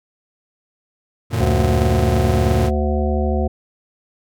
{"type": "chord", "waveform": "40% pulse", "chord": "Gb augmented", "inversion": "none", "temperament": "just", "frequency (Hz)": [92.5, 115.62, 144.53], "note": ["Gb2", "Bb2", "D3"], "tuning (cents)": [0, -14, -27], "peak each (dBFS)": [-21, -19, -25], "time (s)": [1.3, 2.71], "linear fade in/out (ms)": 50}
{"type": "harmonic tone", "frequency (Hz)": 74, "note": "D2", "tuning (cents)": 14, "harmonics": [1, 3, 5, 7, 9, 10], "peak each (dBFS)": [-18, -23, -25, -26, -28, -28], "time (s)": [1.4, 3.48], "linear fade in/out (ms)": 10}
{"effects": []}